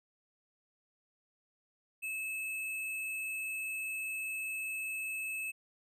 sine tone with sample-and-hold, 2600 Hz, E7, 24 cents flat, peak -35 dBFS, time 2.02-5.52 s, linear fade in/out 20 ms, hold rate 11025 Hz, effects resampled to 32000 Hz

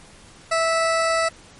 20% pulse tone, 656 Hz, E5, 9 cents flat, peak -13 dBFS, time 0.51-1.29 s, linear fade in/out 10 ms, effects pink hiss -47 dBFS RMS until 1.59 s + MP3 48 kbps

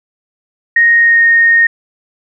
sine tone with pitch glide, 1864.7 to 1850.8 Hz, A#6 to A#6, 0 to -13 cents, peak -5 dBFS, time 0.76-1.67 s, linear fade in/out 5 ms, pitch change -13 cents, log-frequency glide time 0.99-1.24 s, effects none

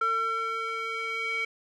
square tone with band-pass filter sweep, 451.6 Hz, A4, 45 cents sharp, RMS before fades -30 dBFS, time 0.01-1.45 s, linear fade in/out 5 ms, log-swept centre 1400 to 2200 Hz, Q 5.2, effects none

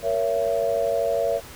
sine chord, A# diminished, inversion none, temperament just, 466.2 / 559.4 / 671.3 Hz, A#4 / C#5 / E5, 0 / +16 / +31 cents, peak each -26 / -24 / -24 dBFS, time 0.02-1.41 s, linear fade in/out 50 ms, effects pink hiss -42 dBFS RMS until 1.55 s

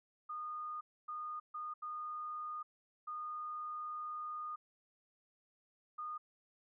sine tone bursts at uneven times, 1226 Hz, D#6, 26 cents flat, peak -40 dBFS, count 6, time 0.29-0.81 / 1.08-1.4 / 1.54-1.74 / 1.82-2.63 / 3.07-4.56 / 5.98-6.18 s, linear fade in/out 10 ms, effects none

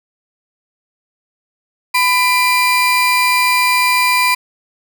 35% pulse tone pair together, 1000 / 2382 Hz, B5 / D7, +21 / +24 cents, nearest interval octave + minor third, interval 1503 cents, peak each -12 dBFS, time 1.94-4.35 s, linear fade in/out 10 ms, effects none

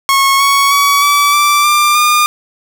sawtooth tone with pitch steps, 1094 / 1112.5 / 1131.3 / 1150.4 / 1169.8 / 1189.6 / 1209.7 Hz, C#6 / C#6 / C#6 / D6 / D6 / D6 / D#6, -23 / +6 / +35 / -36 / -7 / +22 / -49 cents, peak -4 dBFS, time 0.09-2.26 s, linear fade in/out 0 ms, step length 310 ms, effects none

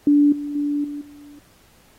sine tone with level steps, 290.6 Hz, D4, 18 cents flat, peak -11 / -25 / -19 / -27 / -40 dBFS, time 0.07-1.39 s, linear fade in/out 2 ms, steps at 0.32 / 0.55 / 0.84 / 1.01 s, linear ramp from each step 5 ms, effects pink hiss -55 dBFS RMS until 1.98 s + AAC 48 kbps

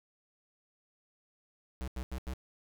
square tone bursts, 63.6 Hz, C2, 48 cents flat, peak -36 dBFS, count 4, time 1.81-2.336 s, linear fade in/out 0 ms, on 67 ms, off 86 ms, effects none

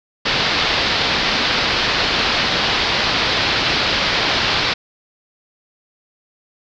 white low-pass noise, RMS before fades -18 dBFS, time 0.25-4.74 s, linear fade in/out 10 ms, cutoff 4800 Hz, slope 48 dB/octave, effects none

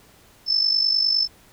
sine tone with amplitude modulation, 5274 Hz, E8, in tune, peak -14 dBFS, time 0.46-1.28 s, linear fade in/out 50 ms, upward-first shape sine, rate 49.8 Hz, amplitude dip 70%, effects pink hiss -53 dBFS RMS until 1.52 s

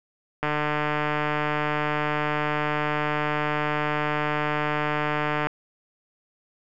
click train, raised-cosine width 0.5 ms, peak -10 dBFS, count 757, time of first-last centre 0.43-5.47 s, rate 150 Hz, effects none

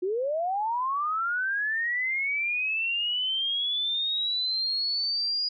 sine linear sweep, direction up, 349.2 to 4901 Hz, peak -25 dBFS, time 0.02-5.49 s, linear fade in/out 10 ms, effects none

